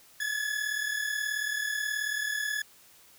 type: tone pair together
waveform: 40% pulse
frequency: 1691 / 1729.5 Hz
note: G#6 / A6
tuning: +31 / -30 cents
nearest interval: unison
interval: 39 cents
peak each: -31 / -32 dBFS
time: 0.2-2.62 s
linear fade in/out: 5 ms
effects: white hiss -57 dBFS RMS until 3.18 s